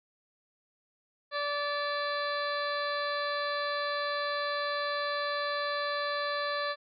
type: harmonic tone with a mistuned harmonic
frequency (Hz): 580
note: D5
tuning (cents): -22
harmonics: 1 / 2 / 3 / 4 / 5 / 6 / 7 / 8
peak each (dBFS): -34 / -34 / -36 / -46 / -50 / -45 / -40 / -46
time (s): 1.31-6.76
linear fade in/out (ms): 50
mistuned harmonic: 5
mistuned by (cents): -110
effects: none